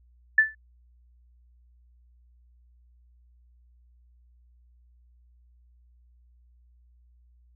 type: tone with exponential decay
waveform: sine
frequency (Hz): 1755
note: A6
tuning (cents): -5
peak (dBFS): -11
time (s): 0.38-0.55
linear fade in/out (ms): 5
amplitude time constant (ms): 36
effects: added 60 Hz sine -56 dBFS peak until 7.55 s